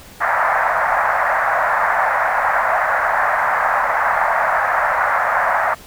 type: band-pass noise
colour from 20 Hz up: pink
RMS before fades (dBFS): -17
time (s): 0.2-5.75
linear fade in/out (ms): 20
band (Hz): 630 to 1900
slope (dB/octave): 48
effects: pink hiss -41 dBFS RMS until 5.86 s